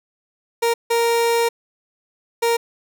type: tone bursts at uneven times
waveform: 30% pulse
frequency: 466.2 Hz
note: A#4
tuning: in tune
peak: -13 dBFS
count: 3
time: 0.62-0.74 / 0.9-1.49 / 2.42-2.57 s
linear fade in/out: 10 ms
effects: none